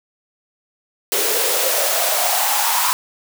white noise with high-pass filter sweep, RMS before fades -18 dBFS, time 1.12-2.93 s, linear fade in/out 0 ms, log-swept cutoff 400 to 1000 Hz, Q 5.8, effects none

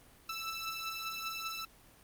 15% pulse beating tone pair, 1318.5 / 1323.6 Hz, E6 / E6, 0 / +7 cents, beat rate 5.1 Hz, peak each -36 / -33 dBFS, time 0.29-1.65 s, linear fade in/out 5 ms, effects pink hiss -60 dBFS RMS until 2.03 s + Opus 32 kbps

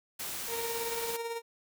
white noise, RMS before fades -38 dBFS, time 0.19-1.17 s, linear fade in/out 10 ms
30% pulse tone with tremolo, 463.5 Hz, A#4, 10 cents flat, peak -30 dBFS, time 0.47-1.42 s, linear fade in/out 50 ms, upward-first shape sine, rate 18 Hz, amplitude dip 45%
effects none

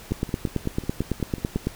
two click trains, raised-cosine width 3 ms, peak -22 / -10 dBFS, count 9 / 15, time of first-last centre 0.11-1.565 / 0.12-1.67 s, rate 5.5 / 9.03 Hz, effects pink hiss -44 dBFS RMS until 1.75 s

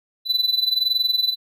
triangle tone with amplitude modulation, 3992 Hz, B7, 18 cents sharp, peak -13 dBFS, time 0.25-1.36 s, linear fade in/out 50 ms, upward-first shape sine, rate 21.4 Hz, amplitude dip 80%, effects none

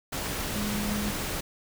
sine tone in noise, 207.7 Hz, G#3, in tune, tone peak -29 dBFS, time 0.55-1.11 s, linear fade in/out 10 ms, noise pink, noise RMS -32 dBFS, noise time 0.12-1.41 s, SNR 0 dB, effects none

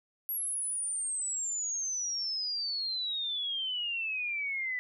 sine exponential sweep, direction down, 11630 to 1974 Hz, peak -31 dBFS, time 0.29-4.79 s, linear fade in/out 0 ms, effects none

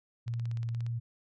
sine tone with vibrato, 116.54 Hz, A#2, in tune, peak -31 dBFS, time 0.26-1 s, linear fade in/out 20 ms, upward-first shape square, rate 2.1 Hz, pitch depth 10 cents each way
click train, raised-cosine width 0.2 ms, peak -33 dBFS, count 11, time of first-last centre 0.28-0.865 s, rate 17.1 Hz
effects none

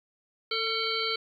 harmonic tone with a mistuned harmonic, 447 Hz, A4, 27 cents sharp, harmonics 1 / 3 / 5 / 7 / 9 / 10, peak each -34 / -34 / -34 / -34 / -34 / -34 dBFS, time 0.51-1.16 s, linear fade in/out 5 ms, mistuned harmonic 3, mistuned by +24 cents, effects 10-bit

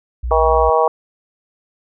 sine tone, 60.2 Hz, B1, 44 cents flat, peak -19 dBFS, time 0.23-0.7 s, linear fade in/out 10 ms
harmonic tone, 159.5 Hz, D#3, 43 cents sharp, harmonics 3 / 4 / 5 / 6 / 7, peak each -16 / -17 / -18 / -19 / -19 dBFS, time 0.31-0.88 s, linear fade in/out 2 ms
effects none

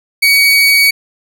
30% pulse tone, 2253 Hz, C#7, 28 cents sharp, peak -4 dBFS, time 0.22-0.91 s, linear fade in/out 10 ms, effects none

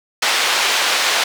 white band-pass noise, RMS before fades -17 dBFS, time 0.22-1.24 s, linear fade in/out 5 ms, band 590 to 4100 Hz, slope 12 dB/octave, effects none

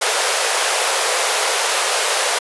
pink high-pass noise, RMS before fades -18 dBFS, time 0.01-2.39 s, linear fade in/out 10 ms, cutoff 440 Hz, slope 48 dB/octave, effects resampled to 24000 Hz

